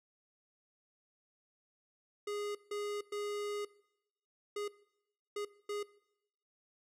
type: tone bursts at uneven times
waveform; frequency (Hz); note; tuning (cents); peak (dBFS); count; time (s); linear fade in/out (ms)
square; 412.4; G#4; -12; -37; 6; 2.27-2.55 / 2.71-3.01 / 3.12-3.65 / 4.56-4.68 / 5.36-5.45 / 5.69-5.83; 5
effects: noise-tail reverb RT60 0.8 s tail -20 dB re dry + low-pass 10000 Hz 12 dB/octave